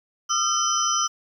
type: tone cluster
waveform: sine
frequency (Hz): 1221 / 1352 / 3073 / 5170 / 5890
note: D#6 / E6 / G7 / E8 / F#8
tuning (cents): -33 / +43 / -35 / -34 / -9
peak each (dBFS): -26 / -26 / -29 / -30 / -24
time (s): 0.29-1.08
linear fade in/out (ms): 20
effects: 9-bit